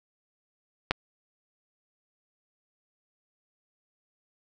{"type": "clicks", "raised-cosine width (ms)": 0.3, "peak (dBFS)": [-7, -23], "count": 2, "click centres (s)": [0.91, 0.917], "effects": []}